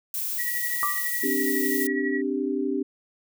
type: noise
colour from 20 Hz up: violet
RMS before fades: -29 dBFS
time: 0.14-1.87 s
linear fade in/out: 2 ms
type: tone with tremolo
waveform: sine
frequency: 1925 Hz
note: B6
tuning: 45 cents flat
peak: -26 dBFS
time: 0.38-2.22 s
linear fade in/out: 20 ms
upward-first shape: triangle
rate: 12 Hz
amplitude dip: 70%
type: tone with exponential decay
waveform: sine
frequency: 1174.7 Hz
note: D6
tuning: in tune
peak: -20 dBFS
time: 0.83-1.11 s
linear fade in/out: 0 ms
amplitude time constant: 60 ms
type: chord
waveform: sine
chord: C suspended second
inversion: none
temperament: equal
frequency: 261.6 / 293.7 / 392 Hz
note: C4 / D4 / G4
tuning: 0 / 0 / 0 cents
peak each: -28 dBFS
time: 1.23-2.83 s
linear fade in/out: 10 ms
effects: none